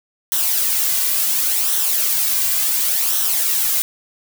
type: noise with flanger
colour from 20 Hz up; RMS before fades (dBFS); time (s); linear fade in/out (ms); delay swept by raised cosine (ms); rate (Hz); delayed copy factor
blue; -18; 0.32-3.82; 0; 0.42 to 2.32; 0.7; -0.55
effects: none